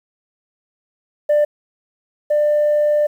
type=tone pair in turn; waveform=sine; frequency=593 / 595.2 Hz; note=D5 / D5; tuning=+17 / +23 cents; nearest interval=unison; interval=6 cents; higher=second; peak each=-9 / -11 dBFS; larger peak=first; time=1.29-1.45 / 2.3-3.07 s; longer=second; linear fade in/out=10 ms; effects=tanh soft clip ceiling -10 dBFS + 8-bit